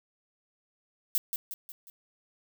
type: noise with echo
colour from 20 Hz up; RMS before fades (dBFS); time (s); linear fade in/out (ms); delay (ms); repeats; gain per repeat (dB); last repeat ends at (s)
violet; -26; 1.15-1.18; 0; 180; 4; -6; 1.9
effects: none